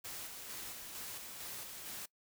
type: noise with tremolo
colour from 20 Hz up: white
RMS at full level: -45 dBFS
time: 0.04-2.06 s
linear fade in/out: 10 ms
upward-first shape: square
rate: 2.2 Hz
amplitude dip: 30%
effects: noise-tail reverb RT60 0.1 s tail -22 dB re dry